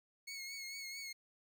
20% pulse tone with vibrato, 2189 Hz, C#7, 22 cents flat, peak -39 dBFS, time 0.27-1.13 s, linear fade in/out 10 ms, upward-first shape triangle, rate 4.5 Hz, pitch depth 47 cents each way, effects none

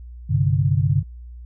sine chord, G suspended fourth, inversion none, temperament equal, 98 / 130.81 / 146.83 Hz, G2 / C3 / D3, 0 / 0 / 0 cents, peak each -20 dBFS, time 0.29-1.03 s, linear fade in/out 20 ms, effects added 60 Hz sine -35 dBFS peak until 1.45 s

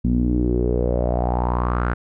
sawtooth tone with low-pass filter sweep, 60.5 Hz, B1, 35 cents flat, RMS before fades -20 dBFS, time 0.04-1.94 s, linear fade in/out 10 ms, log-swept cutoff 220 to 1500 Hz, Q 5.2, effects none

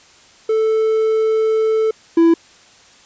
triangle tone pair in turn, 440 / 332.7 Hz, A4 / E4, 0 / +16 cents, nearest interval perfect fourth, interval 484 cents, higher first, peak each -11 / -6 dBFS, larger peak second, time 0.49-1.91 / 2.17-2.34 s, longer first, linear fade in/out 5 ms, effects white hiss -47 dBFS RMS until 3.05 s + resampled to 16000 Hz

